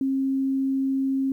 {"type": "tone", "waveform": "sine", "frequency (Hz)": 268.6, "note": "C4", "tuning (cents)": 46, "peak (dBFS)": -21, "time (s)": [0.01, 1.32], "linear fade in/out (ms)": 2, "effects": ["10-bit"]}